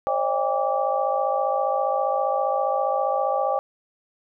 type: tone cluster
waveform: sine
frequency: 532 / 587 / 642 / 802 / 1158 Hz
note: C5 / D5 / E5 / G5 / D6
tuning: +29 / -1 / -46 / +39 / -25 cents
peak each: -26 / -27 / -30 / -24 / -29 dBFS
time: 0.07-3.59 s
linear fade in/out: 0 ms
effects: none